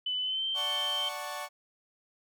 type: tone with pitch glide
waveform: sine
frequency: 3003 to 3127 Hz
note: F#7 to G7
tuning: +25 to -5 cents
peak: -29 dBFS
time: 0.06-1.09 s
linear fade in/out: 5 ms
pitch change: +70 cents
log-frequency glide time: 0.21-0.46 s
type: chord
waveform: sawtooth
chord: D major seventh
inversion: none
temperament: equal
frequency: 587.3 / 740 / 880 / 1108.7 Hz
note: D5 / F#5 / A5 / C#6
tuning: 0 / 0 / 0 / 0 cents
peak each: -38 / -38 / -39 / -36 dBFS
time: 0.54-1.49 s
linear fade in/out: 50 ms
effects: none